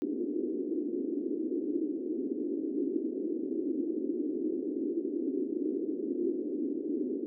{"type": "band-pass noise", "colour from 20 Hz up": "white", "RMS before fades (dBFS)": -33, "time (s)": [0.02, 7.26], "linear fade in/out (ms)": 0, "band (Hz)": [270, 370], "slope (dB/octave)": 48, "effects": []}